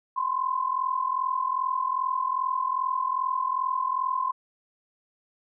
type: tone pair together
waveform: sine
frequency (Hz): 1017.5 / 1060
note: C6 / C6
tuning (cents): -49 / +22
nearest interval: minor second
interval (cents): 71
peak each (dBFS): -27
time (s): 0.16-4.32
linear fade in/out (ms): 10
effects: none